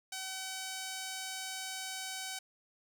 5% pulse tone, 760 Hz, F#5, 46 cents sharp, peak -27 dBFS, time 0.12-2.39 s, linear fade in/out 5 ms, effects none

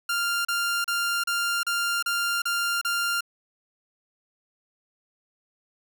sawtooth tone bursts, 1395 Hz, F6, 2 cents flat, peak -20 dBFS, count 8, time 0.09-3.208 s, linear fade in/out 5 ms, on 360 ms, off 34 ms, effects none

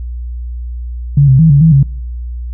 sine tone with pitch steps, 141.7 / 131.8 / 161.4 / 141.3 / 161.9 / 137.9 Hz, C#3 / C3 / E3 / C#3 / E3 / C#3, +38 / +13 / -36 / +34 / -31 / -9 cents, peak -3 dBFS, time 1.17-1.83 s, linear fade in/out 5 ms, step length 110 ms, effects noise-tail reverb RT60 0.8 s tail -26 dB re dry + added 60 Hz sine -19 dBFS peak until 2.53 s

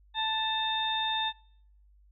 harmonic tone with a mistuned harmonic, 880 Hz, A5, in tune, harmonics 1 / 2 / 3 / 4, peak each -31 / -36 / -42 / -30 dBFS, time 0.14-1.33 s, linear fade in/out 50 ms, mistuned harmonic 4, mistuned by +56 cents, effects noise-tail reverb RT60 0.7 s tail -26 dB re dry + added 50 Hz sine -57 dBFS peak until 2.11 s

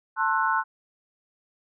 sine chord, F# half-diminished seventh, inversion first, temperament just, 888 / 1065.6 / 1332 / 1480 Hz, A5 / C6 / E6 / F#6, +16 / +31 / +18 / 0 cents, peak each -26 / -26 / -29 / -26 dBFS, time 0.16-0.64 s, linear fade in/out 50 ms, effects none

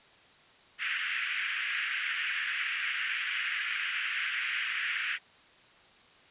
pink band-pass noise, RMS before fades -33 dBFS, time 0.78-5.19 s, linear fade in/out 50 ms, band 1500 to 3000 Hz, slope 48 dB/octave, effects white hiss -58 dBFS RMS until 6.3 s + resampled to 8000 Hz

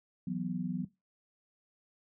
sine chord, E suspended second, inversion none, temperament just, 164.81 / 185.42 / 247.2 Hz, E3 / F#3 / B3, 0 / +4 / +2 cents, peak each -39 / -34 / -38 dBFS, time 0.27-0.85 s, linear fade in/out 5 ms, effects noise-tail reverb RT60 0.2 s tail -17 dB re dry

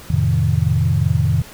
sine chord, F dominant seventh, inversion none, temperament equal, 87.31 / 110 / 130.81 / 155.56 Hz, F2 / A2 / C3 / Eb3, 0 / 0 / 0 / 0 cents, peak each -19 dBFS, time 0.1-1.42 s, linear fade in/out 5 ms, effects pink hiss -39 dBFS RMS until 1.53 s

